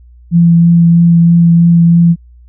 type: tone with vibrato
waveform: sine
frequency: 169.4 Hz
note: E3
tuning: 48 cents sharp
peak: -3 dBFS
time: 0.31-2.16 s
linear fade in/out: 50 ms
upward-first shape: triangle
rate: 3.1 Hz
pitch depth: 13 cents each way
effects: added 60 Hz sine -36 dBFS peak until 2.48 s